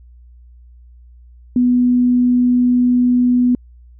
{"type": "tone", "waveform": "sine", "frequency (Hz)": 246.9, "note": "B3", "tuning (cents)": 0, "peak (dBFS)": -10, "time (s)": [1.56, 3.55], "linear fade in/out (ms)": 2, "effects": ["added 60 Hz sine -40 dBFS peak until 3.99 s"]}